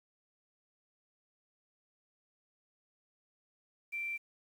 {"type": "tone with quantisation", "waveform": "sine", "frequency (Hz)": 2349, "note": "D7", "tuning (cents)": 0, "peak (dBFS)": -35, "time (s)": [3.92, 4.18], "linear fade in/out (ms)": 20, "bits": 10, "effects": []}